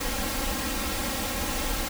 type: noise with comb filter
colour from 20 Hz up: pink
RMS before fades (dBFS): -29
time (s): 0-1.89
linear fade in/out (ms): 10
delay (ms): 3.7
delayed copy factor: +0.9
effects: none